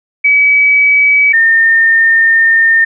sine tone pair in turn, 2281 / 1817.2 Hz, C#7 / A#6, +49 / -45 cents, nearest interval major third, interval 394 cents, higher first, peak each -5 dBFS, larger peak neither, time 0.24-1.33 / 1.33-2.85 s, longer second, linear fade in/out 10 ms, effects none

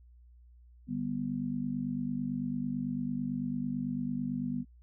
sine chord, G major, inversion second, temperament just, 147 / 196 / 245 Hz, D3 / G3 / B3, +2 / 0 / -14 cents, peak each -39 / -37 / -33 dBFS, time 0.87-4.65 s, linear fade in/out 50 ms, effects added 60 Hz sine -54 dBFS peak until 4.82 s

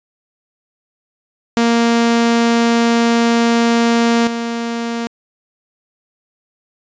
sawtooth tone with level steps, 233.1 Hz, A#3, in tune, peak -7 / -15 dBFS, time 1.57-5.07 s, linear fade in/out 0 ms, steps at 4.27 s, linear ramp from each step 2 ms, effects resampled to 16000 Hz

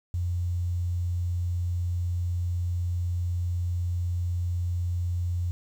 sine tone with quantisation, 88 Hz, F2, 14 cents sharp, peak -25 dBFS, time 0.14-5.51 s, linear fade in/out 0 ms, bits 9, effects none

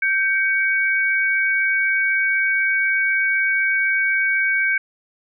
sine tone pair together, 1563.1 / 2248 Hz, G6 / C#7, -5 / +24 cents, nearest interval tritone, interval 629 cents, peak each -19 dBFS, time 0.02-4.78 s, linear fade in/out 5 ms, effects none

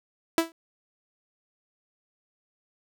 sawtooth tone with exponential decay, 329.6 Hz, E4, in tune, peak -12 dBFS, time 0.38-0.52 s, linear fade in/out 1 ms, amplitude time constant 30 ms, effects none

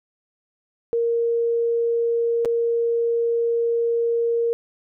sine tone with dropouts, 466.2 Hz, A#4, in tune, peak -18 dBFS, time 0.93-4.53 s, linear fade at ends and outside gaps 0 ms, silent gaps 2.449-2.456 s, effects none

